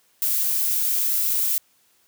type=noise; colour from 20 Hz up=violet; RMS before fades=-22 dBFS; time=0.22-1.58 s; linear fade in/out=0 ms; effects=white hiss -62 dBFS RMS until 2.07 s + high-pass 60 Hz 12 dB/octave